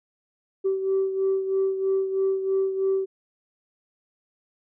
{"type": "beating tone pair", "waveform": "sine", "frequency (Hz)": [384.7, 387.8], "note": ["G4", "G4"], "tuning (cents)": [-33, -19], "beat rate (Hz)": 3.1, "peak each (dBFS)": [-21, -28], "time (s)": [0.64, 3.06], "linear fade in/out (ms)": 20, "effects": ["tanh soft clip ceiling -16 dBFS"]}